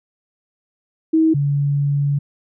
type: tone pair in turn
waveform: sine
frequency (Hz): 320 / 142.54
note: D#4 / C#3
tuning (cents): +49 / +49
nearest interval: octave + major second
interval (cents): 1400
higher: first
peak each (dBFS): -11 / -15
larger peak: first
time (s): 1.13-1.34 / 1.34-2.19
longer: second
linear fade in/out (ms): 10
effects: none